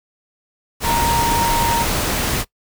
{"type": "tone in noise", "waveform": "sine", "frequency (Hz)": 932.3, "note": "A#5", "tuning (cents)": 0, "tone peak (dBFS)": -17, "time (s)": [0.83, 1.86], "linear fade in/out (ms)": 50, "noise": "pink", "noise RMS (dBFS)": -20, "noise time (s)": [0.8, 2.45], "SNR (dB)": 0, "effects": ["noise-tail reverb RT60 0.1 s tail -21 dB re dry"]}